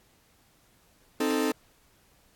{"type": "chord", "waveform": "40% pulse", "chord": "A diminished", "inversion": "first", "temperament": "equal", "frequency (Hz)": [261.6, 311.1, 440], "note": ["C4", "Eb4", "A4"], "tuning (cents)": [0, 0, 0], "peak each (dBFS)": -28, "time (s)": [1.2, 1.52], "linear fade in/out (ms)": 5, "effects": ["pink hiss -63 dBFS RMS until 2.35 s", "AAC 64 kbps"]}